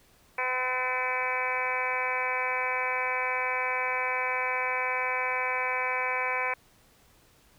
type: harmonic tone with a mistuned harmonic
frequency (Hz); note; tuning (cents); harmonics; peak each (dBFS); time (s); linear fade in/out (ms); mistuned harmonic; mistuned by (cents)
254.2; C4; -50; 2 / 3 / 4 / 5 / 6 / 7 / 8 / 9 / 10; -36 / -37 / -32 / -42 / -37 / -37 / -38 / -31 / -39; 0.38-6.54; 5; 5; +29
effects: pink hiss -61 dBFS RMS until 7.58 s